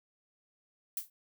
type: noise with exponential decay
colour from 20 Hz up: violet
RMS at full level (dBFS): -31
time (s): 0.97-1.1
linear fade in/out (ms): 2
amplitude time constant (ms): 28
effects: none